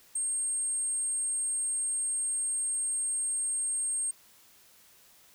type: tone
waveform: sine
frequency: 8530 Hz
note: C9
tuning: 32 cents sharp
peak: -28 dBFS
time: 0.15-4.11 s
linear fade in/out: 5 ms
effects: white hiss -59 dBFS RMS until 5.34 s

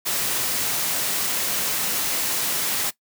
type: noise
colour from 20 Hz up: white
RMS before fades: -24 dBFS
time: 0.05-2.91 s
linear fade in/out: 20 ms
effects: noise-tail reverb RT60 0.1 s tail -18 dB re dry + high-pass 100 Hz 12 dB/octave

